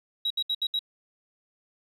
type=tone bursts; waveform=sine; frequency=3852 Hz; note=B7; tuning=44 cents flat; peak=-23 dBFS; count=5; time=0.25-0.792 s; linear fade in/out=5 ms; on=54 ms; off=68 ms; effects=tanh soft clip ceiling -21 dBFS + 10-bit